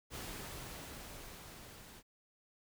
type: noise with level ramp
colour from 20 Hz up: pink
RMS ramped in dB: -44 to -55 dBFS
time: 0.1-2.03 s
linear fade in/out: 50 ms
effects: none

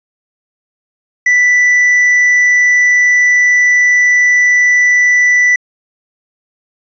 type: tone with tanh clipping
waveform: sine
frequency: 1975.5 Hz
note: B6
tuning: in tune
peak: -7 dBFS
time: 1.26-5.56 s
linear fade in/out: 5 ms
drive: 3 dB
effects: resampled to 16000 Hz

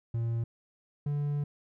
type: tone pair in turn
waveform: triangle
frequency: 115.8 / 145.27 Hz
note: A#2 / D3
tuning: -11 / -19 cents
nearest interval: major third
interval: 392 cents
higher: second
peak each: -26 dBFS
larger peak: neither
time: 0.14-0.44 / 1.06-1.44 s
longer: second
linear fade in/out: 5 ms
effects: none

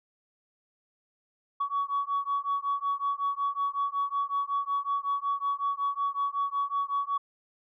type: beating tone pair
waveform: sine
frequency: 1123 / 1128.4 Hz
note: C#6 / C#6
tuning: +22 / +30 cents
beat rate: 5.4 Hz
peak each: -29 dBFS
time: 1.6-7.18 s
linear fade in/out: 10 ms
effects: tanh soft clip ceiling -21 dBFS

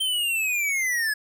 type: linear sweep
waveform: square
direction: down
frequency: 3136 to 1679 Hz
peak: -23 dBFS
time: 0-1.14 s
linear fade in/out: 10 ms
effects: none

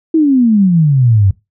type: exponential sweep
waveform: sine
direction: down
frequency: 330 to 92.9 Hz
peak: -6 dBFS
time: 0.14-1.31 s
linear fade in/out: 5 ms
effects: noise-tail reverb RT60 0.2 s tail -19 dB re dry

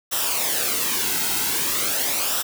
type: noise with flanger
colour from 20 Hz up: white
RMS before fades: -23 dBFS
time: 0.11-2.43 s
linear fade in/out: 20 ms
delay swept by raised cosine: 0.44 to 1.74 ms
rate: 0.43 Hz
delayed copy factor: -0.6
effects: none

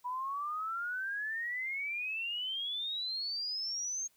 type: exponential sweep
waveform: sine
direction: up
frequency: 974 to 6500 Hz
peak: -34 dBFS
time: 0.04-4.08 s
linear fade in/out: 20 ms
effects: white hiss -70 dBFS RMS until 4.16 s

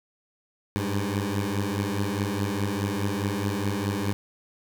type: beating tone pair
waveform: 15% pulse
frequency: 98.1 / 102.9 Hz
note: G2 / G#2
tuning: +2 / -16 cents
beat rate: 4.8 Hz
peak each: -22 dBFS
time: 0.76-4.13 s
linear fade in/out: 0 ms
effects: none

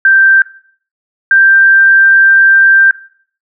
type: tone pair in turn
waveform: sine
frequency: 1568 / 1576 Hz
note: G6 / G6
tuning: 0 / +9 cents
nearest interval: unison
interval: 9 cents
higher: second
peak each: -3 dBFS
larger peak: neither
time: 0.05-0.42 / 1.31-2.91 s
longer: second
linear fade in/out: 2 ms
effects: noise-tail reverb RT60 0.5 s tail -17 dB re dry

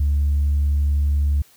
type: tone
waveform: sine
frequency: 72.1 Hz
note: D2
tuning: 31 cents flat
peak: -14 dBFS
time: 0-1.42 s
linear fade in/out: 5 ms
effects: tanh soft clip ceiling -13 dBFS + white hiss -53 dBFS RMS until 1.56 s

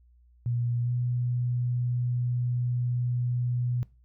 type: tone with pitch glide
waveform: sine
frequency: 120 to 122.59 Hz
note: B2 to B2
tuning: -49 to -12 cents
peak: -25 dBFS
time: 0.46-3.83 s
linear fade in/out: 0 ms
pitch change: +37 cents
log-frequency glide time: 0.83-0.9 s
effects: noise-tail reverb RT60 0.3 s tail -20 dB re dry + added 60 Hz sine -56 dBFS peak until 4.04 s

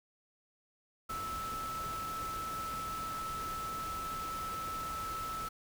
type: tone in noise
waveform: sine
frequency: 1311 Hz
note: E6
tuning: 10 cents flat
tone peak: -37 dBFS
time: 1.09-5.49 s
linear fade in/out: 10 ms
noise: pink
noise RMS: -45 dBFS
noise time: 1.09-5.49 s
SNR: +5 dB
effects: none

